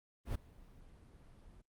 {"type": "noise with ADSR envelope", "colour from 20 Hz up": "brown", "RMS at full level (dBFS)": -35, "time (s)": [0.25, 1.62], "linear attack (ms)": 98, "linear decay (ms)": 10, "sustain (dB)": -23, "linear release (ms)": 14, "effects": ["Opus 32 kbps"]}